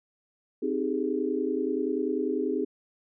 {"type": "chord", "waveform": "sine", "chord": "Ab major seventh", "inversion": "first", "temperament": "equal with one note detuned", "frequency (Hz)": [261.6, 311.1, 392, 422.3], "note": ["C4", "Eb4", "G4", "Ab4"], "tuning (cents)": [0, 0, 0, 29], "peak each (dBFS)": -31, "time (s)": [0.62, 2.65], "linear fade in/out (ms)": 10, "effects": []}